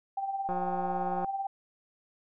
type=tone with tremolo; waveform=sine; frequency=784 Hz; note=G5; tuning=in tune; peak=-28 dBFS; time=0.17-1.47 s; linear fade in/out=5 ms; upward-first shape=sine; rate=18 Hz; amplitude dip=55%
type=click train; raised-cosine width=1 ms; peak=-23 dBFS; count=137; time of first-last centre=0.49-1.246 s; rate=180 Hz
effects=none